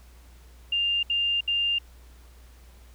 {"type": "tone bursts", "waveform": "sine", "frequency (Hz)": 2800, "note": "F7", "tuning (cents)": 4, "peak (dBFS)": -22, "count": 3, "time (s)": [0.72, 1.786], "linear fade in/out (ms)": 5, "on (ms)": 310, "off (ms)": 68, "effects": ["added 60 Hz sine -48 dBFS peak until 2.94 s", "pink hiss -58 dBFS RMS until 2.94 s"]}